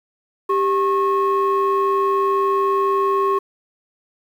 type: ring-modulated tone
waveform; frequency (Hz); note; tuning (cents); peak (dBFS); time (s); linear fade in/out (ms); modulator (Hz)
triangle; 348; F4; -6; -9; 0.49-3.39; 10; 741
effects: tanh soft clip ceiling -10 dBFS + 8-bit